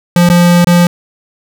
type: tone with dropouts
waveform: square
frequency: 174.61 Hz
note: F3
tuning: in tune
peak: -5 dBFS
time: 0.16-0.87 s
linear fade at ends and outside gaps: 2 ms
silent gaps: 0.29-0.299 / 0.645-0.67 s
effects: none